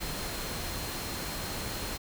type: tone in noise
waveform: sine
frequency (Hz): 4186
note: C8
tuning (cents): 0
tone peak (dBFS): -45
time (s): 0-1.98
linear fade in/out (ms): 20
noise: pink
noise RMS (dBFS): -36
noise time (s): 0-1.98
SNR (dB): -12
effects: none